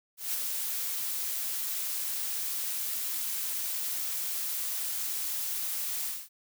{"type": "noise with ADSR envelope", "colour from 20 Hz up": "blue", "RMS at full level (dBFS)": -30, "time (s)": [0.17, 6.29], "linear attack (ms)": 170, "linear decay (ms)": 8, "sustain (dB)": -3, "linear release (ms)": 230, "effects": []}